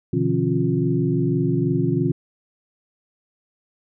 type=tone cluster; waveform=sine; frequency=124 / 147.3 / 170.1 / 273.3 / 353.1 Hz; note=B2 / D3 / F3 / C#4 / F4; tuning=+7 / +6 / -45 / -24 / +19 cents; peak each=-24 dBFS; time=0.13-2.12 s; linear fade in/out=5 ms; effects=none